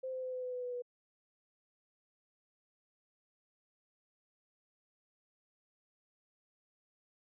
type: tone with pitch steps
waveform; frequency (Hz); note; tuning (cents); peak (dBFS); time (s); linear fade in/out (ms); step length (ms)
sine; 520 / 515.5 / 511.1 / 506.7 / 502.3 / 498 / 493.7 / 489.4; C5 / C5 / C5 / B4 / B4 / B4 / B4 / B4; -11 / -26 / -41 / +44 / +29 / +14 / -1 / -16; -37; 0.03-0.822; 10; 99
effects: none